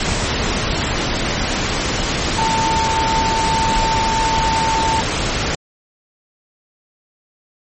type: tone in noise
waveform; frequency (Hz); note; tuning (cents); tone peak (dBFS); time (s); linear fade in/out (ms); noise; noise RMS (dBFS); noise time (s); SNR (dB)
sine; 895; A5; +29; -16; 2.38-5.01; 2; pink; -19; 0-5.55; 0
effects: MP3 32 kbps